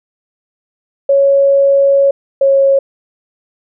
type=tone pair in turn; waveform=sine; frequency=554.4 / 547.4 Hz; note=C#5 / C#5; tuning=0 / -22 cents; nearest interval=unison; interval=22 cents; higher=first; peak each=-6 dBFS; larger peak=neither; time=1.09-2.11 / 2.41-2.79 s; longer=first; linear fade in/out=5 ms; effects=none